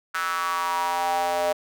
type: tone with high-pass filter sweep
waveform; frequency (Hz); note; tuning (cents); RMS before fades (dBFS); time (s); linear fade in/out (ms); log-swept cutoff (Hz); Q
square; 87.31; F2; 0; -25; 0.14-1.53; 10; 1400 to 620; 5.7
effects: none